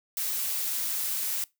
blue noise, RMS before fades -30 dBFS, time 0.17-1.44 s, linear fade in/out 2 ms, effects noise-tail reverb RT60 0.2 s tail -22 dB re dry

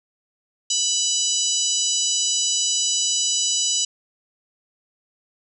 harmonic tone, 987.8 Hz, B5, in tune, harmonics 3 / 4 / 5 / 6 / 7 / 8, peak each -26 / -28 / -28 / -25 / -25 / -27 dBFS, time 0.7-3.85 s, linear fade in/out 5 ms, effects none

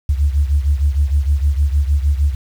sine beating tone pair, 70 / 76.5 Hz, C#2 / D#2, +18 / -29 cents, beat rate 6.5 Hz, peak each -13 / -17 dBFS, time 0.09-2.35 s, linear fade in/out 5 ms, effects tanh soft clip ceiling -5 dBFS + 7-bit

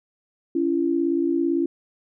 sine tone pair together, 280.7 / 338.5 Hz, C#4 / E4, +22 / +46 cents, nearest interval minor third, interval 324 cents, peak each -23 / -21 dBFS, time 0.55-1.66 s, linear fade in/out 5 ms, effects none

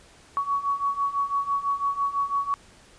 sine beating tone pair, 1119 / 1125 Hz, C#6 / C#6, +16 / +25 cents, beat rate 6 Hz, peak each -28 / -25 dBFS, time 0.37-2.54 s, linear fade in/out 0 ms, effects pink hiss -53 dBFS RMS until 2.98 s + resampled to 22050 Hz

